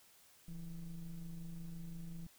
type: ring-modulated tone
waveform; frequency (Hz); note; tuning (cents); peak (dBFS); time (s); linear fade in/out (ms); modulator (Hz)
triangle; 77.78; D#2; 0; -38; 0.48-2.27; 5; 90.6
effects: white hiss -65 dBFS RMS until 2.38 s